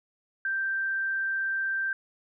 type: tone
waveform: sine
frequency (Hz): 1569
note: G6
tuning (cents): +1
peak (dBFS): -26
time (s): 0.45-1.93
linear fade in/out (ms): 2
effects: none